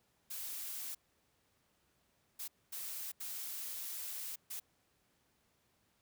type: noise bursts at uneven times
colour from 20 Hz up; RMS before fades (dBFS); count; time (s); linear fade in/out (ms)
blue; -43; 5; 0.3-0.95 / 2.39-2.48 / 2.72-3.12 / 3.2-4.36 / 4.5-4.6; 10
effects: pink hiss -75 dBFS RMS until 6.01 s + high-pass 60 Hz 12 dB/octave